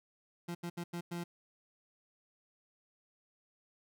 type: tone bursts at uneven times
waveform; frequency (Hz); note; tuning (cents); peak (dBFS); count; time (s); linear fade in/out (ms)
30% pulse; 172.6; F3; -20; -35; 5; 0.48-0.55 / 0.63-0.7 / 0.77-0.84 / 0.93-1.01 / 1.11-1.24; 10
effects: none